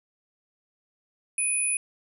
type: tone pair together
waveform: sine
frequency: 2489 / 9970 Hz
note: D#7 / D#9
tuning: 0 / +2 cents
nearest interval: 2 octaves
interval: 2402 cents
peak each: -30 / -24 dBFS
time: 1.38-1.77 s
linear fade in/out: 2 ms
effects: none